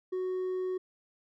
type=tone with hard clipping; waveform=sine; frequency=370 Hz; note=F#4; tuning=in tune; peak=-31 dBFS; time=0.12-0.78 s; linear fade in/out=10 ms; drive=2 dB; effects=none

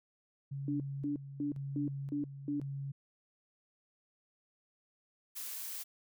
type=tone with tremolo; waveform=sine; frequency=138.59 Hz; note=C#3; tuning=in tune; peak=-37 dBFS; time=0.51-2.92 s; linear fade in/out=10 ms; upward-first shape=square; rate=0.95 Hz; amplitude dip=55%
type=tone bursts; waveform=sine; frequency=290 Hz; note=D4; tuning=22 cents flat; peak=-32 dBFS; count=6; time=0.68-2.6 s; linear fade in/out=2 ms; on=120 ms; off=240 ms
type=noise; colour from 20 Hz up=blue; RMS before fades=-42 dBFS; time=5.35-5.84 s; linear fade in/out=20 ms
effects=none

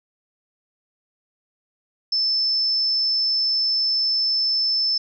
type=tone; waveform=sine; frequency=5274 Hz; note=E8; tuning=in tune; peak=-18 dBFS; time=2.12-4.98 s; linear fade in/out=5 ms; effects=none

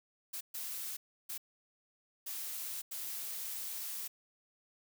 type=noise bursts at uneven times; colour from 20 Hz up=blue; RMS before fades=-41 dBFS; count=5; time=0.33-0.41 / 0.54-0.97 / 1.29-1.38 / 2.26-2.82 / 2.91-4.08 s; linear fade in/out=10 ms; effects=none

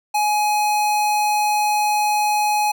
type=tone; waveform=square; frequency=840 Hz; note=G#5; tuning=19 cents sharp; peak=-17 dBFS; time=0.14-2.72 s; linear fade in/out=10 ms; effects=none

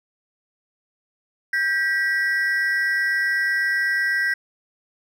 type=ring-modulated tone; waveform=triangle; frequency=1760 Hz; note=A6; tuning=in tune; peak=-14 dBFS; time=1.53-4.34 s; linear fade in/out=5 ms; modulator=174 Hz; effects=none

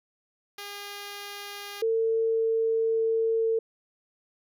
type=tone pair in turn; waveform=5% pulse / sine; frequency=406.1 / 450.3 Hz; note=G#4 / A4; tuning=-39 / +40 cents; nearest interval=major second; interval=179 cents; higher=second; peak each=-26 / -22 dBFS; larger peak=second; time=0.58-1.82 / 1.82-3.59 s; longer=second; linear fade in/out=5 ms; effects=none

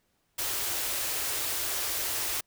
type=band-stop noise; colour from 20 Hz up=white; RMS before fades=-31 dBFS; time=0.38-2.41 s; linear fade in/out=10 ms; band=130 to 280 Hz; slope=48 dB/octave; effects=pink hiss -73 dBFS RMS until 2.46 s

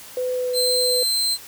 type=tone with pitch glide; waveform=sine; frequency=504 to 499.4 Hz; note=B4 to B4; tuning=+35 to +19 cents; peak=-21 dBFS; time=0.17-1.03 s; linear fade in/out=2 ms; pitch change=-16 cents; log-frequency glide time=0.32-0.48 s
type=tone; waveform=sawtooth; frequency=4114 Hz; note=C8; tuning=30 cents flat; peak=-16 dBFS; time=0.53-1.38 s; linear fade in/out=50 ms
effects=white hiss -41 dBFS RMS until 1.47 s

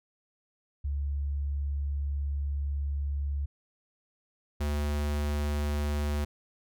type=tone pair in turn; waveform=sine / square; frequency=70.9 / 73.52 Hz; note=C#2 / D2; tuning=+40 / +2 cents; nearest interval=minor second; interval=62 cents; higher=second; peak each=-28 dBFS; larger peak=neither; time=0.84-3.46 / 4.6-6.25 s; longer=first; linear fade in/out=10 ms; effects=none

